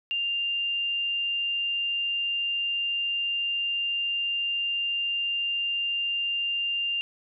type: tone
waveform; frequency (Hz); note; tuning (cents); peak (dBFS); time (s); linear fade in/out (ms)
sine; 2794; F7; 0; -25; 0.11-7.01; 0
effects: none